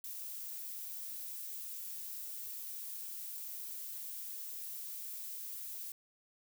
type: noise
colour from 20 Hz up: violet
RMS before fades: -44 dBFS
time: 0.04-5.92 s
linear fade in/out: 2 ms
effects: none